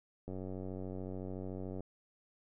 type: click train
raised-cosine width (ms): 2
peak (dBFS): -30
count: 144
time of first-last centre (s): 0.28-1.806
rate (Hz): 93.7
effects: none

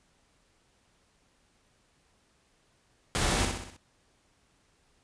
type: noise with echo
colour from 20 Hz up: pink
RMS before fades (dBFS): -28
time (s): 3.15-3.45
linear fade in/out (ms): 0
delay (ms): 63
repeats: 5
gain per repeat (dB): -5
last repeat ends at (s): 3.765
effects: pink hiss -68 dBFS RMS until 5.03 s + resampled to 22050 Hz

